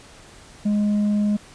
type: tone with tanh clipping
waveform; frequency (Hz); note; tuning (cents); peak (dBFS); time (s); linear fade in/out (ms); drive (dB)
sine; 207.7; G#3; 0; -18; 0.65-1.37; 10; 3
effects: pink hiss -46 dBFS RMS until 1.54 s + resampled to 22050 Hz